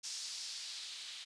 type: noise with low-pass filter sweep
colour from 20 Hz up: violet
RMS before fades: -45 dBFS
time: 0.03-1.25 s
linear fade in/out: 20 ms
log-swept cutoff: 5500 to 3500 Hz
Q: 2.2
effects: resampled to 22050 Hz